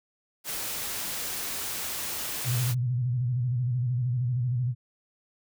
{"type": "noise", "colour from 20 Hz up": "white", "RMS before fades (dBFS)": -33, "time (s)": [0.44, 2.75], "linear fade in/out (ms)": 50}
{"type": "tone with vibrato", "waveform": "sine", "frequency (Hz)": 123.47, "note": "B2", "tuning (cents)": 0, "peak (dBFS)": -24, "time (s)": [2.44, 4.75], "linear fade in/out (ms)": 50, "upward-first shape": "square", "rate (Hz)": 13, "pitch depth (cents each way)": 70}
{"effects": []}